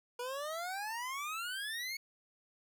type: exponential sweep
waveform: 25% pulse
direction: up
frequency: 478.4 to 2217 Hz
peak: -34 dBFS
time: 0.19-1.97 s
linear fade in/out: 5 ms
effects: none